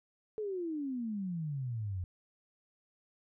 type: exponential sweep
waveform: sine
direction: down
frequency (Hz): 440 to 87.31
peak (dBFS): -34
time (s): 0.38-2.04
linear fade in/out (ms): 0
effects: none